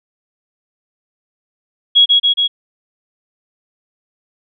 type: tone with echo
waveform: sine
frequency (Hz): 3322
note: G#7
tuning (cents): 0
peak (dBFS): -5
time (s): 1.95-2.06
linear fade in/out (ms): 20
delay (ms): 140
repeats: 3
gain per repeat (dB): -2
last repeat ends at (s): 2.48
effects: none